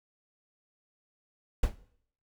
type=noise with exponential decay; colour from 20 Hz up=brown; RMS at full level=-21 dBFS; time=1.63-1.76 s; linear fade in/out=5 ms; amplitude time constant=28 ms; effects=noise-tail reverb RT60 0.6 s tail -17 dB re dry